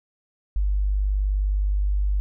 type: tone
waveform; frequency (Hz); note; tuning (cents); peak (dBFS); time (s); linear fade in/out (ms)
sine; 49.65; G1; +23; -19; 0.56-2.2; 0
effects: none